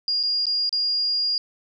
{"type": "tone with dropouts", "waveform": "sine", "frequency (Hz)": 4836, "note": "D8", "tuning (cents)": 50, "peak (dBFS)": -20, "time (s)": [0.08, 1.38], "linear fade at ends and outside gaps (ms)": 1, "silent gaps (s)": [[0.23, 0.235], [0.456, 0.467], [0.693, 0.727]], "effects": []}